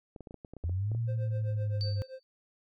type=clicks; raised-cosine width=2 ms; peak=-31 dBFS; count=12; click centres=0.162 / 0.207 / 0.272 / 0.309 / 0.343 / 0.448 / 0.536 / 0.567 / 0.639 / 0.695 / 0.917 / 0.949 s
type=exponential two-way sweep; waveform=sine; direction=up then down; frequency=82.41 to 116.54 to 99.6 Hz; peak=-28 dBFS; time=0.64-2.02 s; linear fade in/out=0 ms; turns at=0.98 s
type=tone with tremolo; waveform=triangle; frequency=523.3 Hz; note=C5; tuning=in tune; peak=-36 dBFS; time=1.07-2.2 s; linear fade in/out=20 ms; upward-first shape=triangle; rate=7.7 Hz; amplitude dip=100%
type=tone with exponential decay; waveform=sine; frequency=4585 Hz; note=D8; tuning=42 cents flat; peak=-33 dBFS; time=1.81-2.23 s; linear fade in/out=0 ms; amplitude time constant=91 ms
effects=MP3 96 kbps